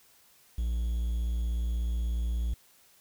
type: tone with quantisation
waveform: triangle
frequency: 58.27 Hz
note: A#1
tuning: in tune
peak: -25 dBFS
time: 0.58-2.54 s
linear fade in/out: 5 ms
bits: 9
effects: white hiss -61 dBFS RMS until 3 s